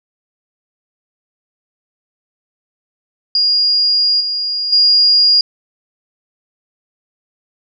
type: tone with level steps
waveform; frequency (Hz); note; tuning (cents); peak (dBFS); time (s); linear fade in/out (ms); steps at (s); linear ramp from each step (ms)
sine; 4847; D#8; -46; -10 / -16 / -7; 3.35-5.41; 2; 4.2 / 4.72; 10
effects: none